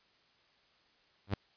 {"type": "tone with exponential growth", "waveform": "sawtooth", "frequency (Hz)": 99.4, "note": "G2", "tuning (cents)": 25, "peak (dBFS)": -23, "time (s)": [1.27, 1.34], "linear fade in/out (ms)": 5, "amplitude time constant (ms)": 15, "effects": ["white hiss -68 dBFS RMS until 1.56 s", "resampled to 11025 Hz"]}